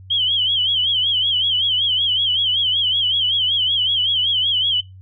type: tone with vibrato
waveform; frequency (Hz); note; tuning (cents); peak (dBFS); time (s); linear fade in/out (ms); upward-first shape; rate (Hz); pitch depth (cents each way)
sine; 3141; G7; +3; -15; 0.1-4.81; 10; sine; 5.3; 110
effects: noise-tail reverb RT60 0.2 s tail -20 dB re dry + added 94 Hz sine -38 dBFS peak until 5.01 s